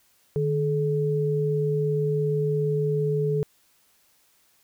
sine tone pair together, 151.46 / 428.4 Hz, D#3 / A4, -46 / -46 cents, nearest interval octave + tritone, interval 1800 cents, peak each -24 dBFS, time 0.36-3.43 s, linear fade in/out 0 ms, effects white hiss -63 dBFS RMS until 4.63 s

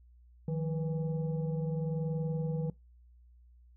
sine tone with frequency modulation, 155.6 Hz, D#3, in tune, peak -30 dBFS, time 0.48-2.7 s, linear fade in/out 2 ms, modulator 332 Hz, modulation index 0.73, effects noise-tail reverb RT60 0.2 s tail -22 dB re dry + added 60 Hz sine -56 dBFS peak until 3.76 s

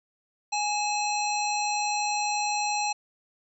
harmonic tone with a mistuned harmonic, 830.6 Hz, G#5, in tune, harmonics 1 / 3 / 5 / 7 / 9, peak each -27 / -32 / -34 / -35 / -37 dBFS, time 0.52-2.93 s, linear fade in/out 10 ms, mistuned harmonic 3, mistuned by +71 cents, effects none

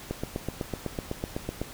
click train, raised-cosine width 2 ms, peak -16 dBFS, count 13, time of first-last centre 0.11-1.616 s, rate 7.97 Hz, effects pink hiss -44 dBFS RMS until 1.73 s

